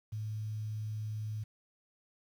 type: tone with quantisation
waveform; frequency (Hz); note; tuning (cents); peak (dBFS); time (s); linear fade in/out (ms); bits
sine; 107.8; A2; -35; -35; 0.12-1.44; 10; 10
effects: none